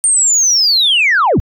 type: linear sweep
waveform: sine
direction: down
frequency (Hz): 8870 to 38.86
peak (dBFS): -7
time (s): 0.04-1.4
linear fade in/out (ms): 0
effects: tanh soft clip ceiling -5 dBFS